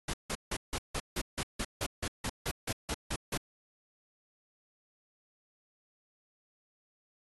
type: noise bursts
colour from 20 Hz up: pink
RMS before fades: -34 dBFS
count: 16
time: 0.08-3.376 s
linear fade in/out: 5 ms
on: 56 ms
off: 160 ms
effects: AAC 32 kbps